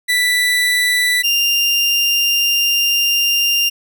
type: tone pair in turn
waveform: 30% pulse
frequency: 1975.5 / 2794 Hz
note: B6 / F7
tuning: 0 / 0 cents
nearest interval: tritone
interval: 600 cents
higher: second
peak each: -10 dBFS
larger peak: neither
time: 0.08-1.23 / 1.23-3.7 s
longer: second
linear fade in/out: 20 ms
effects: none